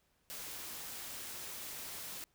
white noise, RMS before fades -45 dBFS, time 0.3-2.24 s, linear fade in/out 0 ms, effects pink hiss -75 dBFS RMS until 2.34 s

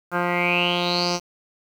10% pulse tone with low-pass filter sweep, 175.8 Hz, F3, 12 cents sharp, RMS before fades -22 dBFS, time 0.11-1.2 s, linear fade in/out 50 ms, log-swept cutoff 1500 to 5700 Hz, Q 8.9, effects 8-bit

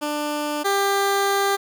15% pulse tone pair in turn, 296.7 / 397 Hz, D4 / G4, +18 / +22 cents, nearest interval perfect fourth, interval 504 cents, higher second, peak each -17 / -12 dBFS, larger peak second, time 0.01-0.64 / 0.64-1.57 s, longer second, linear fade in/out 20 ms, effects none

